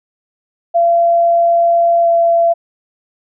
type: tone with pitch glide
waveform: sine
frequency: 682 to 676.9 Hz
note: F5 to E5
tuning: -41 to +46 cents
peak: -8 dBFS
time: 0.74-2.54 s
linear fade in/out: 20 ms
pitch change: -13 cents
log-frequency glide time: 2.02-2.07 s
effects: none